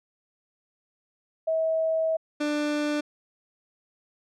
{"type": "tone pair in turn", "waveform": ["sine", "30% pulse"], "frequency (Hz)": [644, 296.6], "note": ["E5", "D4"], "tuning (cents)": [-41, 17], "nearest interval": "octave + minor second", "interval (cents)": 1342, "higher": "first", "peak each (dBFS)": -22, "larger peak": "neither", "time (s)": [[1.47, 2.17], [2.4, 3.01]], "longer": "first", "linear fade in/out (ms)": 10, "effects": ["low-pass 6000 Hz 12 dB/octave"]}